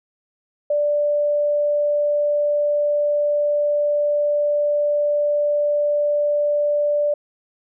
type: tone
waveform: sine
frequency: 587.3 Hz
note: D5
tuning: in tune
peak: -16 dBFS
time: 0.7-7.14 s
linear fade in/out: 5 ms
effects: none